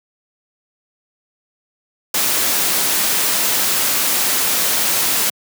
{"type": "noise", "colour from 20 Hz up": "white", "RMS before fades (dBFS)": -17, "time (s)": [2.14, 5.3], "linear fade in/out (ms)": 5, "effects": ["high-pass 150 Hz 12 dB/octave"]}